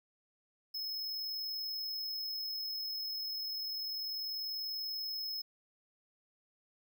square tone with amplitude modulation, 5180 Hz, E8, 31 cents flat, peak -36 dBFS, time 0.74-5.42 s, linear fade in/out 10 ms, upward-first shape sine, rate 40.3 Hz, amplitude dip 25%, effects none

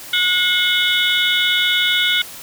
sine tone cluster, 1453 / 2161 / 2985 / 3389 / 3689 Hz, F#6 / C#7 / F#7 / G#7 / A#7, -32 / -45 / +15 / +34 / -19 cents, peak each -20 dBFS, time 0.13-2.22 s, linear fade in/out 5 ms, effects tanh soft clip ceiling -4 dBFS + white hiss -35 dBFS RMS until 2.42 s

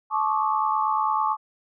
sine tone cluster, 869 / 1088 / 1157 / 1244 Hz, A5 / C#6 / D6 / D#6, -22 / -33 / -26 / -1 cents, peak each -24 / -26 / -26 / -32 dBFS, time 0.1-1.37 s, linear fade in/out 50 ms, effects none

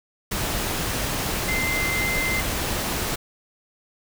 sine tone in noise, 2077 Hz, C7, 13 cents flat, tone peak -24 dBFS, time 1.48-2.41 s, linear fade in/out 10 ms, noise pink, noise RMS -26 dBFS, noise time 0.31-3.16 s, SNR -1 dB, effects none

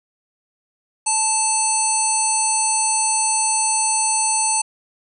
harmonic tone, 880 Hz, A5, in tune, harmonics 1 / 3 / 5 / 7 / 9 / 10, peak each -22 / -29 / -29 / -25 / -24 / -20 dBFS, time 1.06-4.62 s, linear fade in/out 10 ms, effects none

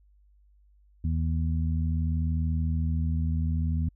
harmonic tone, 80.6 Hz, E2, 38 cents flat, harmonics 1 / 2 / 3, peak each -25 / -31 / -35 dBFS, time 1.04-3.89 s, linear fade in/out 5 ms, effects added 50 Hz sine -57 dBFS peak until 3.95 s

